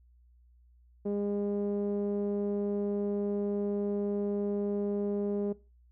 sawtooth tone with low-pass filter, 203.5 Hz, G#3, 35 cents flat, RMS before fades -32 dBFS, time 1.05-5.53 s, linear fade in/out 10 ms, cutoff 470 Hz, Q 2.6, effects noise-tail reverb RT60 0.3 s tail -20 dB re dry + added 60 Hz sine -58 dBFS peak until 5.91 s

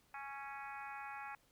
harmonic tone with a mistuned harmonic, 277.4 Hz, C#4, 1 cent sharp, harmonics 3 / 4 / 5 / 6 / 7 / 8 / 9, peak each -48 / -53 / -52 / -53 / -57 / -57 / -55 dBFS, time 0.14-1.35 s, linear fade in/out 2 ms, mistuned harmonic 5, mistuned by -17 cents, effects pink hiss -72 dBFS RMS until 1.51 s

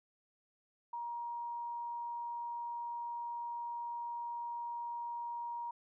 sine tone, 946 Hz, A#5, 25 cents sharp, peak -38 dBFS, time 0.93-5.71 s, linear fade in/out 5 ms, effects none

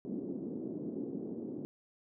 pink band-pass noise, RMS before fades -40 dBFS, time 0.05-1.65 s, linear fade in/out 0 ms, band 210 to 360 Hz, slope 24 dB/octave, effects none

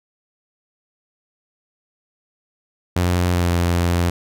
sawtooth tone with pitch glide, 88.8 to 86.77 Hz, F2 to F2, +29 to -11 cents, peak -12 dBFS, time 2.96-4.1 s, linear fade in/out 5 ms, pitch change -40 cents, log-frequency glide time 3.33-3.49 s, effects none

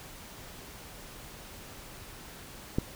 click, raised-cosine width 3 ms, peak -13 dBFS, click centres 2.785 s, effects pink hiss -47 dBFS RMS until 2.95 s

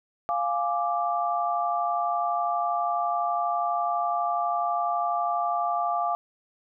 sine chord, D diminished, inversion first, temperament equal, 698.5 / 830.6 / 1174.7 Hz, F5 / Ab5 / D6, 0 / 0 / 0 cents, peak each -26 / -31 / -28 dBFS, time 0.29-6.15 s, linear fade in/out 0 ms, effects none

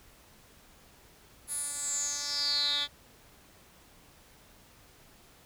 10% pulse tone with band-pass filter sweep, 288.9 Hz, D4, 28 cents flat, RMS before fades -32 dBFS, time 1.47-2.88 s, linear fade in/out 50 ms, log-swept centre 11000 to 3300 Hz, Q 9.5, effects pink hiss -58 dBFS RMS until 5.45 s

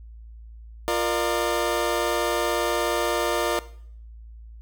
25% pulse chord, Bb major, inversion second, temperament equal with one note detuned, 349.2 / 466.2 / 601.8 Hz, F4 / Bb4 / D5, 0 / 0 / +42 cents, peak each -23 dBFS, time 0.88-3.59 s, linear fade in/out 0 ms, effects noise-tail reverb RT60 0.6 s tail -17 dB re dry + added 56 Hz sine -40 dBFS peak until 4.61 s

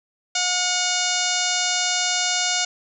harmonic tone with a mistuned harmonic, 720 Hz, F#5, 47 cents flat, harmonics 1 / 2 / 3 / 4 / 5 / 6 / 7 / 8 / 9 / 10, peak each -29 / -29 / -29 / -29 / -29 / -29 / -29 / -29 / -29 / -29 dBFS, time 0.35-2.65 s, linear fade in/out 5 ms, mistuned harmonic 3, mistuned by +49 cents, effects none

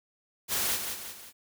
white noise with echo, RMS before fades -29 dBFS, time 0.48-0.79 s, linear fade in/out 50 ms, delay 180 ms, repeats 3, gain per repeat -6 dB, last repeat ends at 1.33 s, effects none

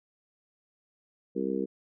harmonic tone, 65.9 Hz, C2, 13 cents sharp, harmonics 3 / 4 / 5 / 6 / 7, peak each -34 / -34 / -34 / -34 / -34 dBFS, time 1.35-1.66 s, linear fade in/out 20 ms, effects none

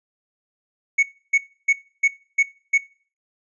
triangle tone bursts, 2217 Hz, C#7, in tune, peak -11 dBFS, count 6, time 0.98-2.78 s, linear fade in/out 10 ms, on 50 ms, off 300 ms, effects noise-tail reverb RT60 0.4 s tail -20 dB re dry + resampled to 22050 Hz

